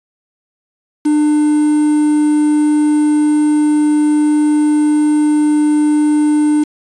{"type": "tone with quantisation", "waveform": "triangle", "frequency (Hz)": 299.9, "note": "D4", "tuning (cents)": 36, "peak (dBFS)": -7, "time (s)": [1.05, 6.64], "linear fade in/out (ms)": 10, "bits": 5, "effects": ["resampled to 24000 Hz"]}